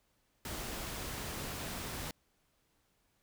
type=noise; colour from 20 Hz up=pink; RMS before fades=-41 dBFS; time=0.45-2.11 s; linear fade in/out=2 ms; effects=pink hiss -75 dBFS RMS until 3.22 s

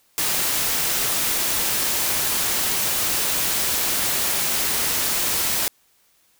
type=noise; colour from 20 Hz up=white; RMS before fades=-22 dBFS; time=0.18-5.68 s; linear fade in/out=0 ms; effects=white hiss -61 dBFS RMS until 6.39 s

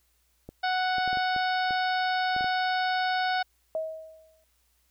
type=clicks; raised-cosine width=2 ms; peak=-27 dBFS; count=10; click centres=0.49 / 0.983 / 1.077 / 1.13 / 1.172 / 1.363 / 1.708 / 2.364 / 2.409 / 2.444 s
type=harmonic tone; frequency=740 Hz; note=F#5; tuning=in tune; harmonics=1 / 2 / 3 / 4 / 5 / 6 / 7; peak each=-26 / -30 / -38 / -41 / -38 / -40 / -42 dBFS; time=0.63-3.43 s; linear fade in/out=10 ms
type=tone with exponential decay; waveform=sine; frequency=637 Hz; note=D#5; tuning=41 cents sharp; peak=-25 dBFS; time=3.75-4.44 s; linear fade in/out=1 ms; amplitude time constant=150 ms
effects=added 60 Hz sine -70 dBFS peak until 4.9 s + white hiss -70 dBFS RMS until 4.9 s

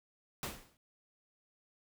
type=noise with exponential decay; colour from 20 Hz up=pink; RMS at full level=-36 dBFS; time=0.43-0.77 s; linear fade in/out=1 ms; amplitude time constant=73 ms; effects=none

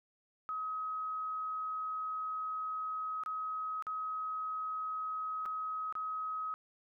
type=tone with dropouts; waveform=sine; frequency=1270 Hz; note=D#6; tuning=35 cents sharp; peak=-35 dBFS; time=0.49-6.54 s; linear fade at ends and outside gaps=0 ms; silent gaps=3.236-3.261 / 3.824-3.868 / 5.455-5.46 / 5.925-5.953 s; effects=none

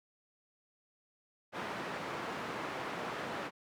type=band-pass noise; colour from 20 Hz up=white; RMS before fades=-40 dBFS; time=1.52-3.51 s; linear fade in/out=50 ms; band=150 to 1400 Hz; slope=12 dB/octave; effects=none

